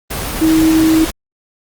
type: tone in noise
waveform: sine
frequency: 319.3 Hz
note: D#4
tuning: 45 cents sharp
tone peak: -8 dBFS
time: 0.41-1.05 s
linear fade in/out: 10 ms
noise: pink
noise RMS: -21 dBFS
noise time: 0.1-1.11 s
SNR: +10 dB
effects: Opus 24 kbps